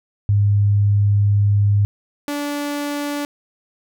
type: tone pair in turn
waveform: sine / sawtooth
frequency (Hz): 102 / 289.7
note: G#2 / D4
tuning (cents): -31 / -24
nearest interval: octave + tritone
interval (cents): 1807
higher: second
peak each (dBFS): -12 / -18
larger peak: first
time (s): 0.29-1.85 / 2.28-3.25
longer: first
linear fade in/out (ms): 0
effects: none